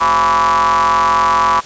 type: ring-modulated tone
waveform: square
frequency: 78 Hz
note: D#2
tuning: 5 cents sharp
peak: -8 dBFS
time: 0-1.61 s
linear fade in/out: 20 ms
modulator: 1070 Hz
effects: white hiss -34 dBFS RMS until 1.65 s + resampled to 16000 Hz